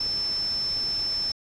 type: tone in noise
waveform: sine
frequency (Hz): 5300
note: E8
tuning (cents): +9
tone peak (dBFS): -24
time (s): 0-1.32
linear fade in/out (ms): 5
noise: pink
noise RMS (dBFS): -41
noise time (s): 0-1.32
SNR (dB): +14
effects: low-pass 8000 Hz 12 dB/octave